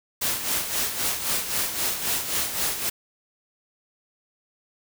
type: noise with tremolo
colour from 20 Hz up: white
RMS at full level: -24 dBFS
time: 0.21-2.9 s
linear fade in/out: 10 ms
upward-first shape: sine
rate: 3.8 Hz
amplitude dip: 60%
effects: none